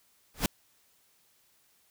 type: noise with exponential growth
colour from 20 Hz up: pink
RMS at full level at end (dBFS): -22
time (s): 0.34-0.46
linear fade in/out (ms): 2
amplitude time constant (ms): 26
effects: white hiss -67 dBFS RMS until 1.9 s